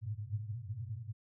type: band-pass noise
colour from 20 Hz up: pink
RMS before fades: -40 dBFS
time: 0.01-1.13 s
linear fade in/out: 50 ms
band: 100 to 120 Hz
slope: 96 dB/octave
effects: none